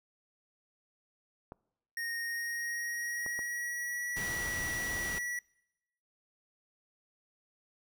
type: clicks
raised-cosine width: 1 ms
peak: -30 dBFS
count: 3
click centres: 1.521 / 3.263 / 3.391 s
type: tone with pitch glide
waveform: square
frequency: 1858 to 1940.3 Hz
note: A#6 to B6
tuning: -6 to -31 cents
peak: -35 dBFS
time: 1.97-5.39 s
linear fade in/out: 2 ms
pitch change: +75 cents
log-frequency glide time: 2.21-4.18 s
type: noise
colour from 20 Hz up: pink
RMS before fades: -41 dBFS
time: 4.16-5.19 s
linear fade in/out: 10 ms
effects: noise-tail reverb RT60 0.9 s tail -24 dB re dry